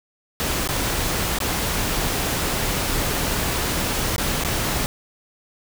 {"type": "noise with dropouts", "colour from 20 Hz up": "pink", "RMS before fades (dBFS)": -23, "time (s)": [0.4, 4.86], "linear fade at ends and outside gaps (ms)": 0, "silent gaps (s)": [[0.675, 0.689], [1.387, 1.403], [4.162, 4.181], [4.437, 4.448]], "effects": []}